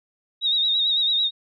sine tone with vibrato, 3769 Hz, A#7, 18 cents sharp, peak -18 dBFS, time 0.41-1.31 s, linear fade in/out 50 ms, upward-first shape sine, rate 9 Hz, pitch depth 57 cents each way, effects none

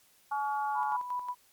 harmonic tone, 283.1 Hz, C#4, 37 cents sharp, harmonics 3 / 4 / 5, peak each -30 / -36 / -40 dBFS, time 0.31-0.97 s, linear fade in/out 10 ms
sine tone with tremolo, 987.8 Hz, B5, in tune, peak -30 dBFS, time 0.74-1.35 s, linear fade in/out 50 ms, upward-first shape square, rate 5.5 Hz, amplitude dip 55%
effects white hiss -64 dBFS RMS until 1.52 s + MP3 96 kbps

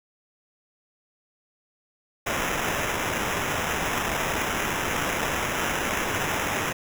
white noise with sample-and-hold, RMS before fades -27 dBFS, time 2.26-6.73 s, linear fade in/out 10 ms, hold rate 4410 Hz, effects none

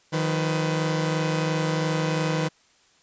sawtooth tone cluster, 156.8 / 179.7 / 502 Hz, D#3 / F3 / B4, +14 / +50 / +28 cents, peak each -20 / -29 / -25 dBFS, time 0.12-2.49 s, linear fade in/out 20 ms, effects white hiss -60 dBFS RMS until 3.02 s + resampled to 16000 Hz

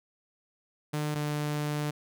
sawtooth tone pair in turn, 150 / 148.71 Hz, D3 / D3, +37 / +22 cents, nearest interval unison, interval 15 cents, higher first, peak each -25 dBFS, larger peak neither, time 0.93-1.15 / 1.15-1.91 s, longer second, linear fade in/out 10 ms, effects none

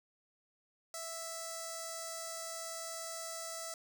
5% pulse tone with notch filter, 659.3 Hz, E5, in tune, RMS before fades -43 dBFS, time 0.94-3.74 s, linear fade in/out 2 ms, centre 2900 Hz, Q 0.56, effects none

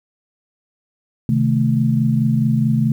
sine chord, A diminished, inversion first, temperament equal, 130.81 / 155.56 / 220 Hz, C3 / Eb3 / A3, 0 / 0 / 0 cents, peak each -17 / -20 / -17 dBFS, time 1.29-2.92 s, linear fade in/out 2 ms, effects 8-bit

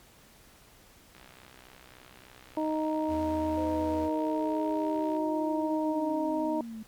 click train, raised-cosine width 0.3 ms, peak -35 dBFS, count 256, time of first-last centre 1.15-5.166 s, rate 63.5 Hz
harmonic tone, 311.1 Hz, D#4, in tune, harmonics 1 / 2 / 3, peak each -29 / -32 / -34 dBFS, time 2.57-6.61 s, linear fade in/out 2 ms
square tone with vibrato, 81.5 Hz, E2, 19 cents flat, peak -38 dBFS, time 3.07-4.1 s, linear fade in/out 50 ms, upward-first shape sine, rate 8.2 Hz, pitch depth 52 cents each way
sine linear sweep, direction down, 521 to 215.9 Hz, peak -37 dBFS, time 3.57-6.83 s, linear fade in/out 5 ms
effects pink hiss -57 dBFS RMS until 6.87 s + MP3 96 kbps

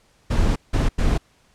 brown noise bursts at uneven times, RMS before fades -18 dBFS, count 3, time 0.3-0.56 / 0.73-0.89 / 0.98-1.18 s, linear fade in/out 10 ms, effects pink hiss -59 dBFS RMS until 1.54 s + low-pass 9000 Hz 12 dB/octave

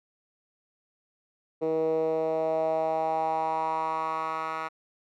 10% pulse tone with band-pass filter sweep, 159.7 Hz, D#3, 45 cents sharp, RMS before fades -28 dBFS, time 1.61-4.69 s, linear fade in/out 20 ms, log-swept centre 430 to 1400 Hz, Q 4.1, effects none

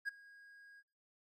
triangle tone with ADSR envelope, 1638 Hz, G#6, 24 cents flat, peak -32 dBFS, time 0.05-0.83 s, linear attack 33 ms, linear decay 12 ms, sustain -23 dB, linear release 42 ms, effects noise-tail reverb RT60 0.4 s tail -20 dB re dry + AAC 32 kbps

